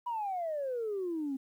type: exponential sweep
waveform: sine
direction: down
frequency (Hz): 987.8 to 261.6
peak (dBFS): -31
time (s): 0.06-1.37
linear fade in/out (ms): 10
effects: tanh soft clip ceiling -28 dBFS + 11-bit